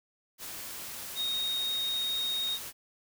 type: tone in noise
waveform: sine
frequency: 3729 Hz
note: A#7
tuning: in tune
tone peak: -29 dBFS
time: 1.15-2.59 s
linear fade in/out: 50 ms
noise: white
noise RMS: -41 dBFS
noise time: 0.38-2.73 s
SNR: +9 dB
effects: none

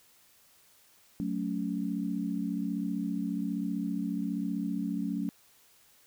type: chord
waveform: sine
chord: F# minor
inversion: none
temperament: equal with one note detuned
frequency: 185 / 220 / 281.2 Hz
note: F#3 / A3 / C#4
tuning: 0 / 0 / +25 cents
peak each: -34 dBFS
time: 1.2-5.29 s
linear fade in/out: 0 ms
effects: white hiss -62 dBFS RMS until 6.06 s

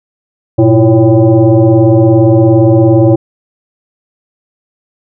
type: tone with frequency modulation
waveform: sine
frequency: 103.83 Hz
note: G#2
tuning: in tune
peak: -3 dBFS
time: 0.58-3.16 s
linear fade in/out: 10 ms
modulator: 225 Hz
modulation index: 2
effects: none

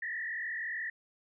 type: tone with frequency modulation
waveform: sine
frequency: 1848 Hz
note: A#6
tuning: 16 cents flat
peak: -34 dBFS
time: 0.02-0.9 s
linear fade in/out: 5 ms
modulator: 43.2 Hz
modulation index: 2.3
effects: none

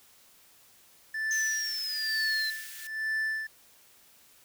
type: tone with tremolo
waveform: triangle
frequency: 1760 Hz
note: A6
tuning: in tune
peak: -25 dBFS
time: 1.14-3.47 s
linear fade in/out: 5 ms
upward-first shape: sine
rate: 1.1 Hz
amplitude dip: 95%
type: exponential sweep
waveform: sine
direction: down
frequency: 6272 to 4051 Hz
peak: -31 dBFS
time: 1.31-2.5 s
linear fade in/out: 0 ms
type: high-pass noise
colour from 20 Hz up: white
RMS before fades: -44 dBFS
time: 1.32-2.87 s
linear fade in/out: 0 ms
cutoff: 1400 Hz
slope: 96 dB/octave
effects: white hiss -59 dBFS RMS until 4.44 s

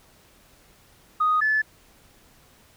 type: tone pair in turn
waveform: sine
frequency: 1244.5 / 1734.4 Hz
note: D#6 / A6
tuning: 0 / -25 cents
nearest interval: tritone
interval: 575 cents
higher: second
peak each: -17 / -18 dBFS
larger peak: first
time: 1.2-1.41 / 1.41-1.62 s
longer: neither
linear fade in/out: 10 ms
effects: tanh soft clip ceiling -13 dBFS + pink hiss -56 dBFS RMS until 2.76 s

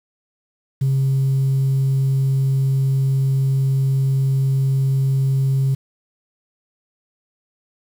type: tone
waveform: sine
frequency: 134.7 Hz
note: C#3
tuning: 49 cents flat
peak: -13 dBFS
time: 0.81-5.75 s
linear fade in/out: 10 ms
effects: tanh soft clip ceiling -12 dBFS + 7-bit

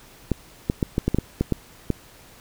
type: clicks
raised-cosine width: 3 ms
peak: -7 dBFS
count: 10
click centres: 0.317 / 0.699 / 0.828 / 0.981 / 1.08 / 1.146 / 1.186 / 1.41 / 1.523 / 1.903 s
effects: pink hiss -49 dBFS RMS until 2.4 s

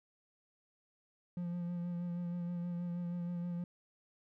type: tone with vibrato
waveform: triangle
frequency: 174.4 Hz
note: F3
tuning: 2 cents flat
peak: -34 dBFS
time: 1.37-3.64 s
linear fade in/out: 2 ms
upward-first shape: sine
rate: 6.3 Hz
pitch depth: 23 cents each way
effects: none

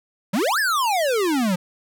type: exponential two-way sweep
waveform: square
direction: up then down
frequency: 172.4 to 1800 to 172.4 Hz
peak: -19 dBFS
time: 0.33-1.56 s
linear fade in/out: 10 ms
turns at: 0.59 s
effects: none

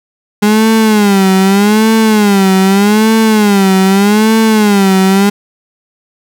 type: tone with vibrato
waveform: 35% pulse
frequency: 205.5 Hz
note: G#3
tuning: 18 cents flat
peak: -4 dBFS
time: 0.42-5.3 s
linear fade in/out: 10 ms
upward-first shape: sine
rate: 0.82 Hz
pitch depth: 140 cents each way
effects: none

